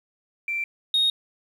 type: tone pair in turn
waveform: sine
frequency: 2349 / 3729 Hz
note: D7 / A#7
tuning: 0 / 0 cents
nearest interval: minor sixth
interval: 800 cents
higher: second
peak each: -24 / -16 dBFS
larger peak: second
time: 0.48-0.64 / 0.94-1.1 s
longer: neither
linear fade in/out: 2 ms
effects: tanh soft clip ceiling -16 dBFS + 9-bit